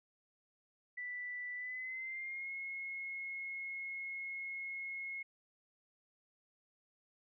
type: tone with pitch glide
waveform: sine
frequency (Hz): 1975.5 to 2167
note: B6 to C#7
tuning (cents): 0 to -40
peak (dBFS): -40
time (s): 0.97-5.23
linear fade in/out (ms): 10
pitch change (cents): +160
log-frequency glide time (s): 1.55-2.51
effects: none